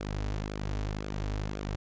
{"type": "tone with flanger", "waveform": "sawtooth", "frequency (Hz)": 51.2, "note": "G#1", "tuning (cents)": -24, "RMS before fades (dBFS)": -34, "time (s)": [0, 1.76], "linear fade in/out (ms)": 10, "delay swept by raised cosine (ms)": [1, 5.8], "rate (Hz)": 1.9, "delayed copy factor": -0.6, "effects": ["resampled to 16000 Hz"]}